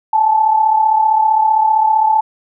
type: tone pair together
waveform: sine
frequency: 840 / 875.4 Hz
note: G#5 / A5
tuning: +19 / -9 cents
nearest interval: minor second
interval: 72 cents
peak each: -17 / -10 dBFS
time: 0.13-2.21 s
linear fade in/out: 5 ms
effects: none